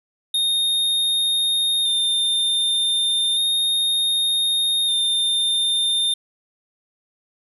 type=tone with vibrato; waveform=square; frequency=3654 Hz; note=A#7; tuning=35 cents flat; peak=-18 dBFS; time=0.34-6.14 s; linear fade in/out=5 ms; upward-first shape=square; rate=0.33 Hz; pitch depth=19 cents each way; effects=none